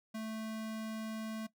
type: tone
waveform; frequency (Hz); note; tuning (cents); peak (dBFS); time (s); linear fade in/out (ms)
square; 220; A3; 0; -39; 0.14-1.47; 10
effects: noise-tail reverb RT60 0.1 s tail -17 dB re dry